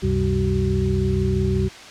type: tone cluster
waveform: sine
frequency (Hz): 68 / 93.9 / 128.8 / 193.9 / 378.6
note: C#2 / F#2 / C3 / G3 / F#4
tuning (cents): -33 / +26 / -27 / -19 / +40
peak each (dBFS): -24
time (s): 0.02-1.69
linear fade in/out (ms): 20
effects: white hiss -39 dBFS RMS until 1.9 s + low-pass 5000 Hz 12 dB/octave